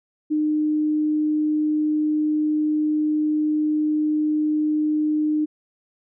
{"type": "tone", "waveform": "sine", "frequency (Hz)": 304.6, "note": "D#4", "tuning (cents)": -37, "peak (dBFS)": -18, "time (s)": [0.3, 5.46], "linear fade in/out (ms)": 20, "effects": []}